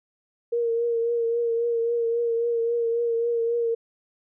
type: tone with vibrato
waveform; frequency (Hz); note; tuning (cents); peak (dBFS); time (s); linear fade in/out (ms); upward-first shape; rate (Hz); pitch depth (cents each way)
sine; 466.3; A#4; +1; -21; 0.52-3.75; 10; triangle; 3.7; 34
effects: none